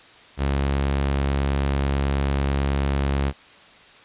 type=tone; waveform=sawtooth; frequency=69.2 Hz; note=C#2; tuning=2 cents flat; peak=-16 dBFS; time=0.37-3.33 s; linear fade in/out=50 ms; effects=white hiss -48 dBFS RMS until 4.04 s + resampled to 8000 Hz